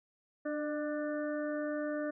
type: harmonic tone with a mistuned harmonic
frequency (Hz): 296.5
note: D4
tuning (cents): +17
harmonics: 1 / 2 / 4 / 5 / 6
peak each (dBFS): -36 / -36 / -48 / -46 / -48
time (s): 0.45-2.11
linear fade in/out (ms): 10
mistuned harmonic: 2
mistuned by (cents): +24
effects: none